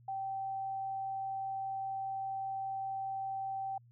sine tone, 776 Hz, G5, 18 cents flat, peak -35 dBFS, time 0.08-3.78 s, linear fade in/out 5 ms, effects added 119 Hz sine -58 dBFS peak until 3.91 s

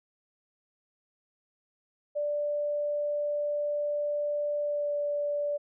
sine tone with pitch glide, 587.3 to 582.6 Hz, D5 to D5, 0 to -14 cents, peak -27 dBFS, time 2.15-5.58 s, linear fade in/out 20 ms, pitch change -14 cents, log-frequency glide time 4.61-4.94 s, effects none

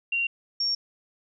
sine tone pair in turn, 2760 / 5520 Hz, F7 / F8, -21 / -21 cents, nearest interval octave, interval 1200 cents, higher second, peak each -23 dBFS, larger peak neither, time 0.12-0.27 / 0.6-0.75 s, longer neither, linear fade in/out 5 ms, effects none

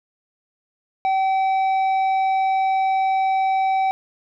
sine tone with tanh clipping, 767 Hz, G5, 38 cents flat, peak -18 dBFS, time 1.05-3.91 s, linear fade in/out 0 ms, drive 7 dB, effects none

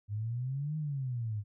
sine exponential two-way sweep, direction up then down, 100.7 to 156.9 to 100.7 Hz, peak -32 dBFS, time 0.08-1.44 s, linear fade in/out 50 ms, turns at 0.77 s, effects none

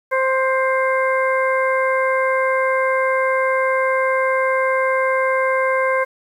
harmonic tone, 525 Hz, C5, 6 cents sharp, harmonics 1 / 2 / 3 / 4, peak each -18 / -21 / -23 / -24 dBFS, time 0.11-6.05 s, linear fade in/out 20 ms, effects 8-bit

